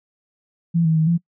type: tone with pitch steps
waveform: sine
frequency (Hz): 168.1 / 160.4 / 158.3 / 169.9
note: E3 / E3 / D#3 / F3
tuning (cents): +34 / -47 / +30 / -47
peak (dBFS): -14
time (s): 0.74-1.18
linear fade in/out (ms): 20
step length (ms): 110
effects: noise-tail reverb RT60 0.1 s tail -25 dB re dry